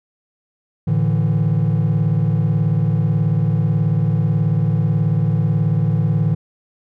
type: chord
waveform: triangle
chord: A suspended fourth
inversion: none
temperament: just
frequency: 110 / 146.67 / 165 Hz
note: A2 / D3 / E3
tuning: 0 / -2 / +2 cents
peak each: -16 dBFS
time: 0.87-6.35 s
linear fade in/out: 10 ms
effects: tanh soft clip ceiling -6 dBFS